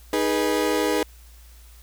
35% pulse chord, G# minor, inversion second, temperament equal with one note detuned, 311.1 / 415.3 / 488.2 Hz, D#4 / G#4 / B4, 0 / 0 / -20 cents, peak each -23 dBFS, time 0.13-1.03 s, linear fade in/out 2 ms, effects added 58 Hz sine -45 dBFS peak until 1.82 s + white hiss -54 dBFS RMS until 1.82 s

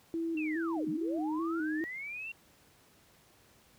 sine tone with vibrato, 320 Hz, D#4, 49 cents sharp, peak -31 dBFS, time 0.14-1.84 s, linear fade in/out 0 ms, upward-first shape square, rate 2.4 Hz, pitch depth 56 cents each way
sine linear two-way sweep, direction down then up, 2757 to 146.3 to 2757 Hz, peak -38 dBFS, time 0.37-2.32 s, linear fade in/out 5 ms, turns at 0.89 s
effects pink hiss -63 dBFS RMS until 3.78 s + high-pass 60 Hz 12 dB/octave

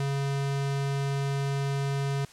square tone, 138.9 Hz, C#3, 4 cents sharp, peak -27 dBFS, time 0-2.25 s, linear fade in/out 2 ms, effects white hiss -52 dBFS RMS until 2.32 s + low-pass 8000 Hz 12 dB/octave

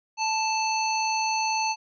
harmonic tone, 879 Hz, A5, 2 cents flat, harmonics 1 / 3 / 5 / 7, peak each -25 / -30 / -32 / -33 dBFS, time 0.17-1.76 s, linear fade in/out 50 ms, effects none

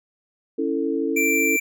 sine chord, A major, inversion first, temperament equal with one note detuned, 277.2 / 329.6 / 445.1 Hz, C#4 / E4 / A4, 0 / 0 / +20 cents, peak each -25 dBFS, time 0.58-1.57 s, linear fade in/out 10 ms
square tone, 2349 Hz, D7, in tune, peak -20 dBFS, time 1.16-1.6 s, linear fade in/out 10 ms
effects none

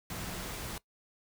sine tone in noise, 179.3 Hz, F3, 46 cents sharp, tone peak -44 dBFS, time 0.11-0.43 s, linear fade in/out 2 ms, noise pink, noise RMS -40 dBFS, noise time 0.1-0.78 s, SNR -7 dB, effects noise-tail reverb RT60 0.1 s tail -20 dB re dry

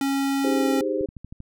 square tone with pitch glide, 274.8 to 272.3 Hz, C#4 to C#4, -15 to -31 cents, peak -22 dBFS, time 0.01-0.81 s, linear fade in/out 2 ms, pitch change -16 cents, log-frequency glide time 0.44-0.69 s
sine chord, Ab major seventh, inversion second, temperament equal, 311.1 / 392 / 415.3 / 523.3 Hz, Eb4 / G4 / Ab4 / C5, 0 / 0 / 0 / 0 cents, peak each -28 / -27 / -30 / -27 dBFS, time 0.44-1.06 s, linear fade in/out 5 ms
click train, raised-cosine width 5 ms, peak -26 dBFS, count 6, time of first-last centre 1.01-1.404 s, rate 12.7 Hz
effects none

